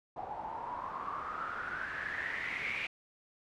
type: noise with low-pass filter sweep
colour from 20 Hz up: white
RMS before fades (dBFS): -39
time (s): 0.16-2.87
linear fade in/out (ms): 5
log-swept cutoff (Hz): 770 to 2400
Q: 8.8
effects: none